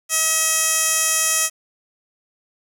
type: tone with band-pass filter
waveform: 15% pulse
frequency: 639 Hz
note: D#5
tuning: 46 cents sharp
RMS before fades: -19 dBFS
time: 0.09-1.5 s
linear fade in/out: 50 ms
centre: 8600 Hz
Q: 1.6
effects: 7-bit